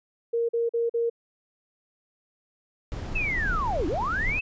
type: tone bursts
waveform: sine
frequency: 466.2 Hz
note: A#4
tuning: in tune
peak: -22 dBFS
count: 4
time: 0.33-1.099 s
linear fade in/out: 10 ms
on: 160 ms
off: 43 ms
type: noise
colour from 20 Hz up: brown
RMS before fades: -31 dBFS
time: 2.92-4.39 s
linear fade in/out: 0 ms
type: linear two-way sweep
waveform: sine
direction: down then up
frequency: 2664 to 271.6 to 2664 Hz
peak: -25 dBFS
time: 3.15-4.41 s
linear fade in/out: 10 ms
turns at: 3.87 s
effects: resampled to 16000 Hz